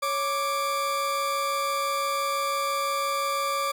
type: tone pair together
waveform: 40% pulse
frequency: 554.4 / 1174.7 Hz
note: C#5 / D6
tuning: 0 / 0 cents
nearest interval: octave + minor second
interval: 1300 cents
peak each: -30 / -25 dBFS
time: 0.02-3.72 s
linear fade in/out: 10 ms
effects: none